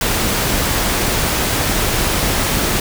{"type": "noise", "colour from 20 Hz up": "pink", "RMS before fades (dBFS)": -17, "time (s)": [0.01, 2.8], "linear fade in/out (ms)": 2, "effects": []}